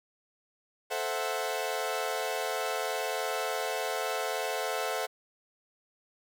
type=chord; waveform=sawtooth; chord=F# half-diminished seventh; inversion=first; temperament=equal; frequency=440 / 523.3 / 659.3 / 740 Hz; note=A4 / C5 / E5 / F#5; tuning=0 / 0 / 0 / 0 cents; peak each=-32 dBFS; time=0.9-5.07 s; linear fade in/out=20 ms; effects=none

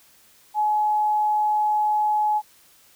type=tone; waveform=sine; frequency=847 Hz; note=G#5; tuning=34 cents sharp; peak=-18 dBFS; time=0.54-2.42 s; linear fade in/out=50 ms; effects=white hiss -55 dBFS RMS until 2.95 s

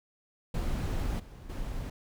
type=noise with level steps; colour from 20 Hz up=brown; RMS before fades=-31 / -46 / -36 dBFS; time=0.54-1.9 s; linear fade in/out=5 ms; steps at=1.19 / 1.49 s; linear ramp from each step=10 ms; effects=none

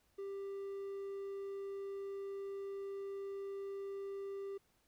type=tone; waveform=triangle; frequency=394.6 Hz; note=G4; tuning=11 cents sharp; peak=-39 dBFS; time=0.18-4.58 s; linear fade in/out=10 ms; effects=pink hiss -75 dBFS RMS until 4.87 s

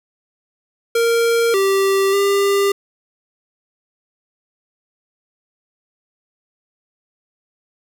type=tone with pitch steps; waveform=square; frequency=464.2 / 390 / 398.6 Hz; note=A#4 / G4 / G4; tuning=-7 / -9 / +29 cents; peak=-14 dBFS; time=0.95-2.72 s; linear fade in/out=5 ms; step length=590 ms; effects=none

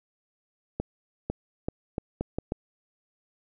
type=accelerating click train; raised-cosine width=2 ms; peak=-15 dBFS; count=7; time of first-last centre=0.8-2.521 s; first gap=500 ms; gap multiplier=0.77; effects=none

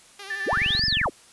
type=tone with vibrato; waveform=5% pulse; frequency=395.8 Hz; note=G4; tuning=17 cents sharp; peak=-26 dBFS; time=0.19-0.8 s; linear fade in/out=5 ms; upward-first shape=sine; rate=12 Hz; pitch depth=49 cents each way
type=tone with tremolo; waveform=sine; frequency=1760 Hz; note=A6; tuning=in tune; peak=-26 dBFS; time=0.3-1.05 s; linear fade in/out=5 ms; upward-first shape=square; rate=9.7 Hz; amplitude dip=40%
type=linear two-way sweep; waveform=sine; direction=up then down; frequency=147.2 to 5280 to 147.2 Hz; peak=-21 dBFS; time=0.46-1.1 s; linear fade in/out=20 ms; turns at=0.86 s
type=click train; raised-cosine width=5 ms; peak=-20 dBFS; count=13; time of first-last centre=0.53-1.059 s; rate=22.7 Hz
effects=white hiss -52 dBFS RMS until 1.32 s + resampled to 24000 Hz

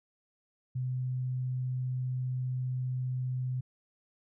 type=tone; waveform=sine; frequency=127.5 Hz; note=C3; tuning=44 cents flat; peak=-30 dBFS; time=0.75-3.61 s; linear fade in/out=10 ms; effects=none

